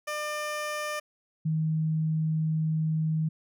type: tone pair in turn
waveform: 15% pulse / sine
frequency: 600 / 157.87 Hz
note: D5 / D#3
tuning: +37 / +25 cents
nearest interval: octave + major seventh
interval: 2312 cents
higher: first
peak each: -24 dBFS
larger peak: neither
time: 0.07-1 / 1.45-3.29 s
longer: second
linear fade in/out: 10 ms
effects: none